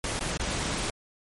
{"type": "noise with dropouts", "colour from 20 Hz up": "pink", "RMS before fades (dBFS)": -30, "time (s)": [0.04, 0.9], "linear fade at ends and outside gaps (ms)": 1, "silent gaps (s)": [[0.193, 0.208], [0.373, 0.397]], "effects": ["MP3 48 kbps"]}